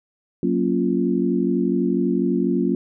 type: chord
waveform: sine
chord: Gb major seventh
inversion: none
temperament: equal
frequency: 185 / 233.1 / 277.2 / 349.2 Hz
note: Gb3 / Bb3 / Db4 / F4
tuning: 0 / 0 / 0 / 0 cents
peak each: -23 dBFS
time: 0.43-2.75 s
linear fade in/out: 2 ms
effects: none